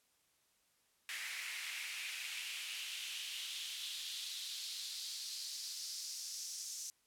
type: noise with high-pass filter sweep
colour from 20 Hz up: pink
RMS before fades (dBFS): -44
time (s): 1.09-6.9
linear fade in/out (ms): 0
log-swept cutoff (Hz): 2000 to 6000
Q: 3
effects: white hiss -75 dBFS RMS until 7.06 s + low-pass 12000 Hz 12 dB/octave